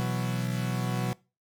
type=chord; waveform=40% pulse; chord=B suspended fourth; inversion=none; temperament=equal; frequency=123.47 / 164.81 / 185 Hz; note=B2 / E3 / F#3; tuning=0 / 0 / 0 cents; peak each=-29 / -35 / -31 dBFS; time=0-1.13 s; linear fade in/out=0 ms; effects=noise-tail reverb RT60 0.3 s tail -22 dB re dry